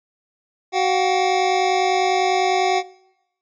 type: tone cluster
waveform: square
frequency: 374.7 / 718 / 768 Hz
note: F#4 / F5 / G5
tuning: +22 / +48 / -36 cents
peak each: -22 dBFS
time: 0.72-2.83 s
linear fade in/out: 50 ms
effects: noise-tail reverb RT60 0.8 s tail -20 dB re dry + resampled to 16000 Hz